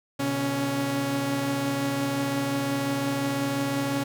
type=tone cluster; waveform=sawtooth; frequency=121.8 / 141.9 / 278.1 Hz; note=B2 / C#3 / C#4; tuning=-24 / +41 / +6 cents; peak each=-30 / -30 / -22 dBFS; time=0.19-4.04 s; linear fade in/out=10 ms; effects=none